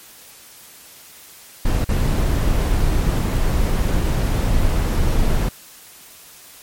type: noise with dropouts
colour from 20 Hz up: brown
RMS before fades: -17 dBFS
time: 1.65-5.49 s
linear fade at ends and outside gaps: 5 ms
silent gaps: 1.845-1.889 s
effects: white hiss -43 dBFS RMS until 6.62 s + MP3 64 kbps